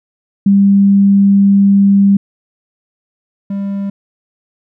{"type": "tone pair in turn", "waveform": ["sine", "triangle"], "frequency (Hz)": [198.5, 198.5], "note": ["G3", "G3"], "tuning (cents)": [22, 22], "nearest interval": "unison", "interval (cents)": 0, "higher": "neither", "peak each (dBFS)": [-5, -14], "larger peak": "first", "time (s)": [[0.46, 2.17], [3.5, 3.9]], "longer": "first", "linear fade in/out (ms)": 5, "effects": []}